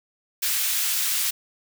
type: high-pass noise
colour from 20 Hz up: white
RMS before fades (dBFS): -24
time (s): 0.42-1.31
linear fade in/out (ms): 10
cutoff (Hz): 1800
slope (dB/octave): 12
effects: none